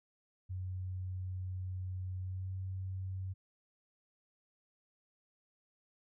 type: tone with pitch glide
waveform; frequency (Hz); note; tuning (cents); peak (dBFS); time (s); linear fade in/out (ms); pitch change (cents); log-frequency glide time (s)
sine; 92.5 to 94.28; F#2 to F#2; 0 to +33; -37; 0.49-3.34; 20; +33; 2.2-2.54
effects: none